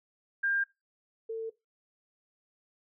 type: tone pair in turn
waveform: sine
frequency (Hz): 1600 / 449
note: G6 / A4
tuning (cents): +35 / +35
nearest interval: octave + minor seventh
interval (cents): 2200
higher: first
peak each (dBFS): -26 / -32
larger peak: first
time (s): 0.43-0.64 / 1.29-1.5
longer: neither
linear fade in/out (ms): 10
effects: noise-tail reverb RT60 0.2 s tail -18 dB re dry